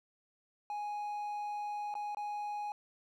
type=tone with dropouts; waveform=triangle; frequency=830.6 Hz; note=G#5; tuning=in tune; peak=-34 dBFS; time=0.7-2.72 s; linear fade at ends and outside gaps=1 ms; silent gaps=1.941-1.952 / 2.148-2.17 s; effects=none